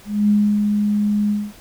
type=tone with ADSR envelope; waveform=sine; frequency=207.7 Hz; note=G#3; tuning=in tune; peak=-11 dBFS; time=0.05-1.53 s; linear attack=240 ms; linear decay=300 ms; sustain=-4 dB; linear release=230 ms; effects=pink hiss -45 dBFS RMS until 1.6 s